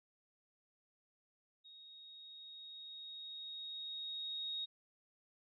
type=tone with level ramp; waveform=sine; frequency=3753 Hz; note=A#7; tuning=11 cents sharp; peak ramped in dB=-55 to -38 dBFS; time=1.64-4.66 s; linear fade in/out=20 ms; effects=none